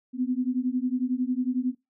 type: beating tone pair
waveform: sine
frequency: 247.2 / 258.2 Hz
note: B3 / C4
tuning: +2 / -23 cents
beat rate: 11 Hz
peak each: -27 dBFS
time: 0.13-1.75 s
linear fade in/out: 50 ms
effects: noise-tail reverb RT60 0.2 s tail -20 dB re dry